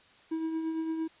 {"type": "tone with tremolo", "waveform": "triangle", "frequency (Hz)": 322.2, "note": "E4", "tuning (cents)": -39, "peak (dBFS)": -26, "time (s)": [0.31, 1.08], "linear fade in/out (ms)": 10, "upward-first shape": "triangle", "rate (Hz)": 8.8, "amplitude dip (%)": 45, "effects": ["white hiss -59 dBFS RMS until 1.2 s", "resampled to 8000 Hz"]}